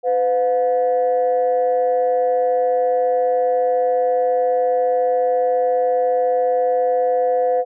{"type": "tone pair together", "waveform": "sine", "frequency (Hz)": [506, 715.6], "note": ["B4", "F5"], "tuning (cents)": [42, 42], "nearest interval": "tritone", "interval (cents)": 600, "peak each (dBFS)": [-15, -19], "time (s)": [0.03, 7.65], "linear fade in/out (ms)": 50, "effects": ["tanh soft clip ceiling -9 dBFS"]}